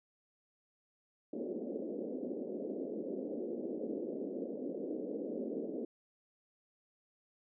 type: band-pass noise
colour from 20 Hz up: pink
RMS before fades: -40 dBFS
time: 1.33-5.85 s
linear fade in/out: 5 ms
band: 220 to 540 Hz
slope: 48 dB/octave
effects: none